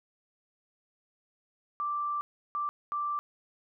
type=tone bursts at uneven times; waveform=sine; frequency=1174.7 Hz; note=D6; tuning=in tune; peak=-29 dBFS; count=3; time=1.8-2.21 / 2.55-2.69 / 2.92-3.19 s; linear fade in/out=0 ms; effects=none